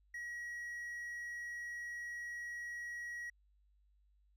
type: tone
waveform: triangle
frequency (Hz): 1910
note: A#6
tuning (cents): +42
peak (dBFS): -40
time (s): 0.14-3.3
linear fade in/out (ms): 5
effects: added 50 Hz sine -68 dBFS peak until 4.36 s